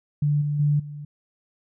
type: tone with level steps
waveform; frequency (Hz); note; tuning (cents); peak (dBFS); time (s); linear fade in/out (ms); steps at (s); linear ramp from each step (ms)
sine; 146.83; D3; 0; -18 / -22 / -17 / -33; 0.22-1.05; 5; 0.41 / 0.59 / 0.79; 10
effects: none